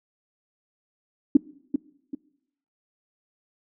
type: tone with echo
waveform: sine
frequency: 282.6 Hz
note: C#4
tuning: 34 cents sharp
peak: -9 dBFS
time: 1.35-1.37 s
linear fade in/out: 5 ms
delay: 390 ms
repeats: 2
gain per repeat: -9 dB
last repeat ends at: 2.15 s
effects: noise-tail reverb RT60 0.8 s tail -22 dB re dry